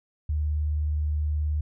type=tone with vibrato; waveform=sine; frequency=75.4 Hz; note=D2; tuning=46 cents sharp; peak=-23 dBFS; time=0.29-1.61 s; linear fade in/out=5 ms; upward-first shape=triangle; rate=19 Hz; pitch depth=24 cents each way; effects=none